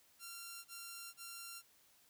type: tone bursts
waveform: 5% pulse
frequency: 1375 Hz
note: F6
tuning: 27 cents flat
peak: -36 dBFS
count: 3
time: 0.19-1.626 s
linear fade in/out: 50 ms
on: 460 ms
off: 28 ms
effects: white hiss -69 dBFS RMS until 2.09 s